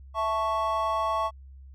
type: chord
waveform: triangle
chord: A major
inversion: second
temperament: equal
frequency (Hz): 659.3 / 880 / 1108.7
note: E5 / A5 / C#6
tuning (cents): 0 / 0 / 0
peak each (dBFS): -28 / -29 / -25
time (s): 0.14-1.31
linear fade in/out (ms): 50
effects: added 67 Hz sine -44 dBFS peak until 1.74 s